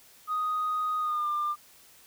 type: tone with pitch glide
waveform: sine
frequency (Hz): 1246 to 1195.9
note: D#6 to D6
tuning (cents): +2 to +31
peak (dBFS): -25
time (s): 0.27-1.56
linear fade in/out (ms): 50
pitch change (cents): -71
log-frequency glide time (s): 0.99-1.28
effects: tanh soft clip ceiling -23 dBFS + white hiss -56 dBFS RMS until 2.06 s